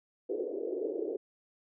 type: band-pass noise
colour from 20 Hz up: white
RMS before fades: -35 dBFS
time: 0.29-1.17 s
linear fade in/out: 10 ms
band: 330 to 490 Hz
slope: 48 dB/octave
effects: none